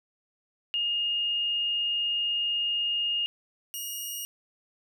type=tone pair in turn; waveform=sine / 10% pulse; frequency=2842 / 2867 Hz; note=F7 / F7; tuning=+30 / +45 cents; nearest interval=unison; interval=15 cents; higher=second; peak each=-25 dBFS; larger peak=neither; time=0.74-3.26 / 3.74-4.25 s; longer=first; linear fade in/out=0 ms; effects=none